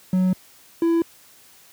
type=tone pair in turn; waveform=triangle; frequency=185 / 333.7 Hz; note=F#3 / E4; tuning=0 / +21 cents; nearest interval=minor seventh; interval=1021 cents; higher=second; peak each=-14 dBFS; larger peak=neither; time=0.13-0.33 / 0.82-1.02 s; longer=neither; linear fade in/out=2 ms; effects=white hiss -51 dBFS RMS until 1.72 s + high-pass 60 Hz 12 dB/octave